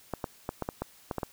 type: clicks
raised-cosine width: 1 ms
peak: -17 dBFS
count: 9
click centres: 0.137 / 0.242 / 0.491 / 0.623 / 0.689 / 0.82 / 1.112 / 1.183 / 1.232 s
effects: white hiss -57 dBFS RMS until 1.32 s